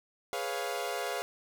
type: chord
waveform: sawtooth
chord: C# dominant seventh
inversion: second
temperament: equal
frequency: 415.3 / 493.9 / 554.4 / 698.5 Hz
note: G#4 / B4 / C#5 / E#5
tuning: 0 / 0 / 0 / 0 cents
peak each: -35 / -35 / -35 / -33 dBFS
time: 0.33-1.22 s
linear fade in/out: 0 ms
effects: 11-bit